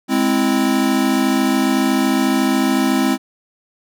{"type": "chord", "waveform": "square", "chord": "Ab augmented", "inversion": "none", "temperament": "equal", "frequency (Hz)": [207.7, 261.6, 329.6], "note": ["Ab3", "C4", "E4"], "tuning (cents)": [0, 0, 0], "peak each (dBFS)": [-21, -17, -21], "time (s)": [0.08, 3.18], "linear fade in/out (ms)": 50, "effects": []}